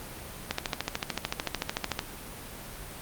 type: click train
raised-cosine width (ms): 0.2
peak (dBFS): -10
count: 21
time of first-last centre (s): 0.51-1.991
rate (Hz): 13.5
effects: pink hiss -42 dBFS RMS until 3.01 s + Opus 32 kbps